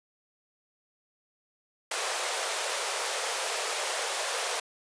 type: high-pass noise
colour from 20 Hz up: pink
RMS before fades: -31 dBFS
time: 1.91-4.6 s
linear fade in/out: 5 ms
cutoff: 440 Hz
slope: 48 dB/octave
effects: resampled to 22050 Hz